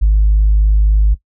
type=tone; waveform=sine; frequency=51.9 Hz; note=G#1; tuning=in tune; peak=-6 dBFS; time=0.01-1.15 s; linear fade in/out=20 ms; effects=noise-tail reverb RT60 0.1 s tail -17 dB re dry + tanh soft clip ceiling -4 dBFS